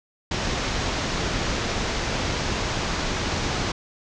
pink low-pass noise, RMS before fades -26 dBFS, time 0.31-3.72 s, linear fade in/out 5 ms, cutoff 6700 Hz, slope 48 dB/octave, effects none

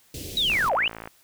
pink band-stop noise, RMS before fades -36 dBFS, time 0.14-0.69 s, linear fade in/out 2 ms, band 490 to 2800 Hz, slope 24 dB/octave
sine linear two-way sweep, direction down then up, 3951 to 493.9 to 3070 Hz, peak -20 dBFS, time 0.37-0.88 s, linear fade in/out 2 ms, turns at 0.74 s
click train, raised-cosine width 0.5 ms, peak -21 dBFS, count 33, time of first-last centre 0.5-1.075 s, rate 55.7 Hz
effects white hiss -59 dBFS RMS until 1.23 s

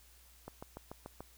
click train, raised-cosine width 1 ms, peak -30 dBFS, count 6, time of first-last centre 0.48-1.206 s, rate 6.89 Hz, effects added 60 Hz sine -62 dBFS peak until 1.37 s + white hiss -63 dBFS RMS until 1.37 s

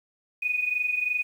sine tone pair together, 2477 / 2500 Hz, D#7 / D#7, -8 / +8 cents, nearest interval unison, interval 16 cents, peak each -25 / -30 dBFS, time 0.42-1.23 s, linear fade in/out 10 ms, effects 9-bit

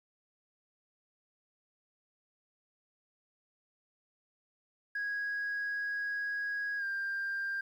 sine tone with pitch glide, 1653 to 1592.1 Hz, G#6 to G6, -9 to +26 cents, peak -31 dBFS, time 4.95-7.61 s, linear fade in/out 5 ms, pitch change -65 cents, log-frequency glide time 6.78-6.84 s, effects tanh soft clip ceiling -30 dBFS + 11-bit

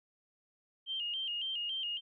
sine tone with vibrato, 2996 Hz, F#7, 21 cents sharp, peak -34 dBFS, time 0.86-2.01 s, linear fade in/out 50 ms, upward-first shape square, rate 3.6 Hz, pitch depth 83 cents each way, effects none

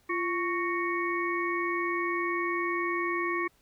harmonic tone with a mistuned harmonic, 370 Hz, F#4, in tune, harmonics 1 / 3 / 5 / 6, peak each -31 / -32 / -35 / -34 dBFS, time 0.09-3.48 s, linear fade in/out 10 ms, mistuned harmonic 1, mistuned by -120 cents, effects pink hiss -66 dBFS RMS until 3.61 s

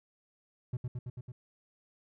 triangle tone with echo, 123.47 Hz, B2, in tune, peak -29 dBFS, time 0.73-0.77 s, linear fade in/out 5 ms, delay 110 ms, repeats 5, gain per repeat -2 dB, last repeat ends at 1.32 s, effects none

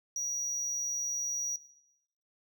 triangle tone, 5780 Hz, F#8, 41 cents flat, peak -30 dBFS, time 0.16-1.56 s, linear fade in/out 2 ms, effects noise-tail reverb RT60 0.9 s tail -19 dB re dry

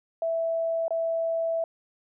sine tone with dropouts, 659.3 Hz, E5, in tune, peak -24 dBFS, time 0.22-1.64 s, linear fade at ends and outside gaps 2 ms, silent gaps 0.881-0.906 s, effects none

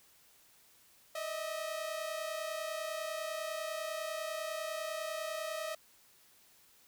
sawtooth tone pair together, 612 / 642 Hz, D#5 / E5, -29 / -46 cents, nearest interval minor second, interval 83 cents, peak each -37 / -35 dBFS, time 1.15-5.75 s, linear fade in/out 5 ms, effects white hiss -64 dBFS RMS until 6.87 s

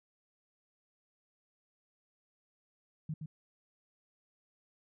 sine tone with echo, 155.56 Hz, D#3, in tune, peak -34 dBFS, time 3.09-3.14 s, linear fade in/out 5 ms, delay 120 ms, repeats 1, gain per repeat -5 dB, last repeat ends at 3.26 s, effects none

